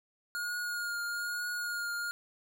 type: tone with vibrato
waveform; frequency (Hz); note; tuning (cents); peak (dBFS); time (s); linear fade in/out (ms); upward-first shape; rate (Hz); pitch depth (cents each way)
square; 1429; F6; +39; -34; 0.35-2.11; 0; triangle; 1.1; 25
effects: none